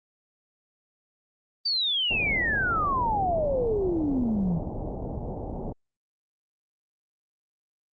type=exponential sweep; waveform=sine; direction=down; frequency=4699 to 160 Hz; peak=-23 dBFS; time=1.65-4.59 s; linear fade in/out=10 ms
type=low-pass noise; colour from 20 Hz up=pink; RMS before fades=-33 dBFS; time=2.1-5.73 s; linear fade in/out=10 ms; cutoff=830 Hz; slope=48 dB/octave
effects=Opus 24 kbps